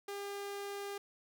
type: tone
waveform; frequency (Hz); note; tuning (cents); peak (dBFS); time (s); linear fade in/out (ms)
sawtooth; 401.9; G4; +43; -36; 0.08-0.98; 5
effects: none